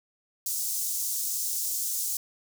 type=high-pass noise; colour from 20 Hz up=pink; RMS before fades=-30 dBFS; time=0.46-2.17 s; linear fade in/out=2 ms; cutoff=6100 Hz; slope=24 dB/octave; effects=none